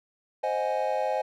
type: chord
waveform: triangle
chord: Ab dominant seventh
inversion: first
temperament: equal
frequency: 523.3 / 622.3 / 740 / 830.6 Hz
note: C5 / Eb5 / Gb5 / Ab5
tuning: 0 / 0 / 0 / 0 cents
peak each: -28 / -28 / -32 / -28 dBFS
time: 0.43-1.22 s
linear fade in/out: 10 ms
effects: none